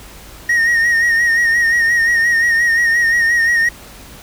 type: tone with vibrato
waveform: triangle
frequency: 1864.7 Hz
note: A#6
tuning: in tune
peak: -9 dBFS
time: 0.49-3.69 s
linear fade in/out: 5 ms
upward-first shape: sine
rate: 5.7 Hz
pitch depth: 44 cents each way
effects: added 50 Hz sine -41 dBFS peak until 4.22 s + pink hiss -38 dBFS RMS until 4.22 s